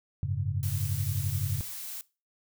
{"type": "chord", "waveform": "sine", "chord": "F# suspended second", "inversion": "none", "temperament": "just", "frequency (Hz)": [92.5, 104.06, 138.75], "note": ["F#2", "G#2", "C#3"], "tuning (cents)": [0, 4, 2], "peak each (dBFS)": -32, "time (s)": [0.23, 1.61], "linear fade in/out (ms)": 0}
{"type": "noise", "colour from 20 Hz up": "blue", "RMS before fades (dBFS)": -39, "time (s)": [0.63, 2.01], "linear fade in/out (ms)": 0}
{"effects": ["noise-tail reverb RT60 0.3 s tail -20 dB re dry"]}